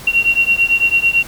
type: beating tone pair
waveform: sine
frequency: 2742 / 2751 Hz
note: F7 / F7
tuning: -32 / -27 cents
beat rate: 9 Hz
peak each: -14 dBFS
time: 0.07-1.23 s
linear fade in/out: 5 ms
effects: pink hiss -34 dBFS RMS until 1.27 s